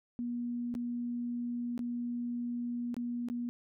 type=tone with dropouts; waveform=sine; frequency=240.4 Hz; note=B3; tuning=46 cents flat; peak=-33 dBFS; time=0.19-3.49 s; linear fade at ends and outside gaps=0 ms; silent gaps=0.741-0.751 / 1.778-1.792 / 2.943-2.966 / 3.286-3.3 s; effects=none